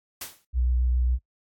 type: noise with exponential decay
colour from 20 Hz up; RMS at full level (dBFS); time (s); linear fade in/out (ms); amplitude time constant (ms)
white; -31; 0.21-0.45; 5; 51
type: tone with vibrato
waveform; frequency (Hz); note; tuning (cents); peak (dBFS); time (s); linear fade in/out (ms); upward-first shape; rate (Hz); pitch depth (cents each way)
sine; 61.74; B1; 0; -20; 0.53-1.19; 50; triangle; 7.3; 19
effects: noise-tail reverb RT60 0.1 s tail -21 dB re dry + AAC 64 kbps